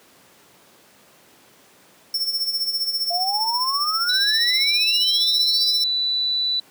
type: tone with tremolo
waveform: 45% pulse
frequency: 5400 Hz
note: E8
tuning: 41 cents sharp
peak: -19 dBFS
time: 2.14-5.84 s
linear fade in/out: 2 ms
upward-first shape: sine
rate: 15 Hz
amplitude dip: 65%
type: exponential sweep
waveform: sine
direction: up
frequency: 681 to 5080 Hz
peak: -23 dBFS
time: 3.1-5.73 s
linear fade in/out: 10 ms
type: tone with pitch glide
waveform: sine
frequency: 3944 to 3971 Hz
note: B7 to B7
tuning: -3 to +9 cents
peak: -19 dBFS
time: 4.09-6.6 s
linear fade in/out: 5 ms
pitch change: +12 cents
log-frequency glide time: 4.49-5.62 s
effects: pink hiss -52 dBFS RMS until 6.7 s + high-pass 200 Hz 12 dB/octave